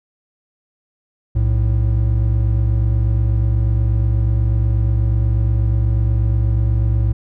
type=tone pair together; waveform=triangle; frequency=61.74 / 110 Hz; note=B1 / A2; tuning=0 / 0 cents; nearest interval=minor seventh; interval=1000 cents; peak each=-14 dBFS; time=1.35-7.13 s; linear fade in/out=10 ms; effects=none